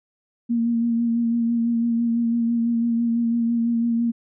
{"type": "tone with vibrato", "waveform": "sine", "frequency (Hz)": 233.1, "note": "A#3", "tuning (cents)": 0, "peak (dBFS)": -18, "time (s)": [0.49, 4.12], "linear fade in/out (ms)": 20, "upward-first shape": "sine", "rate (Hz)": 6, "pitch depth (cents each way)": 24, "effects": []}